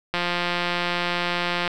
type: click train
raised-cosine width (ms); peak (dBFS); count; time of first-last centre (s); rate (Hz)
0.3; -8; 270; 0.14-1.677; 175
effects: none